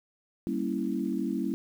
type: chord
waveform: sine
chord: G diminished seventh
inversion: none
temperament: equal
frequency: 196 / 233.1 / 277.2 / 329.6 Hz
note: G3 / Bb3 / Db4 / Fb4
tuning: 0 / 0 / 0 / 0 cents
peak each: -33 dBFS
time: 0.47-1.54 s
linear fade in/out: 0 ms
effects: 9-bit